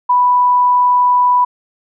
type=tone; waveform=sine; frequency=987.8 Hz; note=B5; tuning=in tune; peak=-8 dBFS; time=0.09-1.45 s; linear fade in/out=10 ms; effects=none